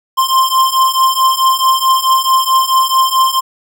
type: beating tone pair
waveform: square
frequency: 1046.5 / 1051.1 Hz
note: C6 / C6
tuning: 0 / +8 cents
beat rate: 4.6 Hz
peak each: -14 / -12 dBFS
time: 0.17-3.41 s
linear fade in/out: 20 ms
effects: none